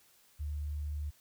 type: tone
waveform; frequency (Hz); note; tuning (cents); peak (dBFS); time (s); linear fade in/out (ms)
sine; 74; D2; +14; -34; 0.39-1.11; 20
effects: white hiss -65 dBFS RMS until 1.2 s